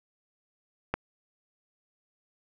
click, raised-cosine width 0.5 ms, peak -12 dBFS, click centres 0.94 s, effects none

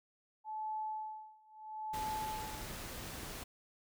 sine tone with tremolo, 865 Hz, A5, 30 cents flat, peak -36 dBFS, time 0.44-2.7 s, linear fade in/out 50 ms, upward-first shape sine, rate 0.76 Hz, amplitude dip 95%
pink noise, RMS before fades -45 dBFS, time 1.93-3.44 s, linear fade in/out 10 ms
effects none

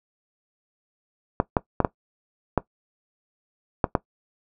clicks, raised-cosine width 1 ms, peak -4 dBFS, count 7, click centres 1.401 / 1.568 / 1.803 / 1.848 / 2.577 / 3.842 / 3.952 s, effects noise-tail reverb RT60 0.1 s tail -18 dB re dry

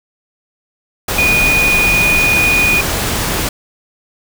sine tone in noise, 2463 Hz, D#7, 18 cents flat, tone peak -10 dBFS, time 1.18-2.81 s, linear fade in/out 5 ms, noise pink, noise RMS -17 dBFS, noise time 1.08-3.49 s, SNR +4 dB, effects none

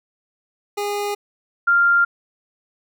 25% pulse / sine tone pair in turn, 409.8 / 1394 Hz, G#4 / F6, -23 / -4 cents, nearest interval octave + major sixth, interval 2119 cents, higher second, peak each -18 / -12 dBFS, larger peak second, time 0.77-1.15 / 1.67-2.05 s, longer neither, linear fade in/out 10 ms, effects none

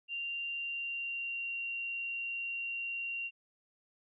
sine tone with pitch glide, 2778 to 2759 Hz, F7 to F7, -10 to -22 cents, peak -35 dBFS, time 0.08-3.31 s, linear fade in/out 50 ms, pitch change -12 cents, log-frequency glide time 0.48-1.53 s, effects none

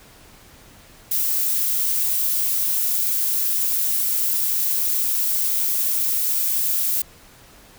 violet noise, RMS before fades -21 dBFS, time 1.11-7.02 s, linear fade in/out 5 ms, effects pink hiss -48 dBFS RMS until 7.78 s

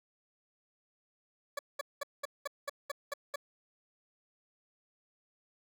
20% pulse tone bursts, 569 Hz, C#5, 45 cents sharp, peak -29 dBFS, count 9, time 1.57-3.359 s, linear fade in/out 5 ms, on 21 ms, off 200 ms, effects none

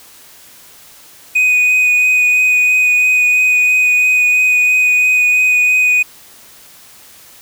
triangle tone with vibrato, 2489 Hz, D#7, in tune, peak -7 dBFS, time 1.35-6.03 s, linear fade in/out 10 ms, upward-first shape sine, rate 3 Hz, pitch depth 11 cents each way, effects white hiss -41 dBFS RMS until 7.41 s

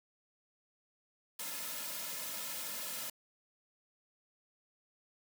white noise with comb filter, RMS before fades -41 dBFS, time 1.39-3.1 s, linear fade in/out 5 ms, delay 2.6 ms, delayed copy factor -0.95, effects high-pass 200 Hz 12 dB/octave

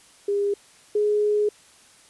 sine tone pair in turn, 404.4 / 418.2 Hz, G#4 / G#4, -46 / +12 cents, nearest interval minor second, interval 58 cents, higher second, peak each -20 / -18 dBFS, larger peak second, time 0.28-0.54 / 0.95-1.49 s, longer second, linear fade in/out 5 ms, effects white hiss -53 dBFS RMS until 2.09 s + resampled to 24000 Hz

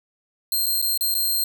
5% pulse tone with dropouts, 4186 Hz, C8, in tune, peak -13 dBFS, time 0.52-1.44 s, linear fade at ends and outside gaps 2 ms, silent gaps 0.66-0.664 / 0.817-0.824 / 0.976-1.009 / 1.143-1.15 s, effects none

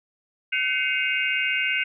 sine tone cluster, 1524 / 2106 / 2241 / 2532 / 2797 Hz, G6 / C7 / C#7 / D#7 / F7, -49 / +11 / +18 / +30 / +2 cents, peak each -28 dBFS, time 0.52-1.84 s, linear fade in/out 10 ms, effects none

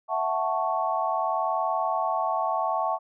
sine chord, F# minor seventh, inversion third, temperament equal, 659.3 / 740 / 880 / 1108.7 Hz, E5 / F#5 / A5 / C#6, 0 / 0 / 0 / 0 cents, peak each -29 dBFS, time 0.08-2.99 s, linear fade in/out 50 ms, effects none

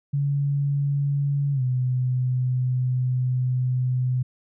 sine tone with pitch glide, 141.6 to 126.88 Hz, C#3 to B2, +37 to +47 cents, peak -20 dBFS, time 0.13-4.23 s, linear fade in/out 10 ms, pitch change -190 cents, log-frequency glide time 1.53-1.62 s, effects none

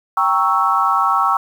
sine chord, G diminished seventh, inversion none, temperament equal, 784 / 932.3 / 1108.7 / 1318.5 Hz, G5 / Bb5 / Db6 / Fb6, 0 / 0 / 0 / 0 cents, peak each -20 / -21 / -17 / -17 dBFS, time 0.17-1.37 s, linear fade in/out 2 ms, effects 7-bit

